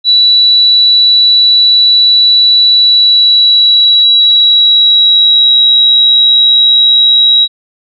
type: tone with pitch glide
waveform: sine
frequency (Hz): 3943 to 3855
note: B7 to B7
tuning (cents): -4 to -43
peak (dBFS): -3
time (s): 0.04-7.48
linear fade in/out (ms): 50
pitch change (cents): -39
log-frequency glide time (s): 2.72-5.6
effects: none